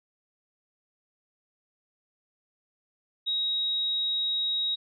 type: tone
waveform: sine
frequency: 3800 Hz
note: A#7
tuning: 33 cents sharp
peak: -25 dBFS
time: 3.26-4.76 s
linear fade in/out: 20 ms
effects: none